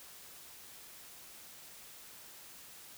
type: silence
effects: white hiss -53 dBFS RMS until 2.97 s